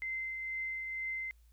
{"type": "tone with tremolo", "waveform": "sine", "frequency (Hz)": 2073, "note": "C7", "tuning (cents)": -17, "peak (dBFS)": -34, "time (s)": [0.02, 1.31], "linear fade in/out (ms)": 0, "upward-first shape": "triangle", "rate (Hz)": 2.1, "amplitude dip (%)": 35, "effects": ["added 57 Hz sine -59 dBFS peak until 1.52 s", "white hiss -75 dBFS RMS until 1.52 s"]}